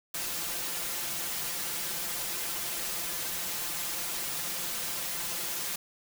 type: noise with comb filter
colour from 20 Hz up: white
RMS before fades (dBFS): -34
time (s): 0.14-5.76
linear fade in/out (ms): 5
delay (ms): 5.8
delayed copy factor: +0.8
effects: none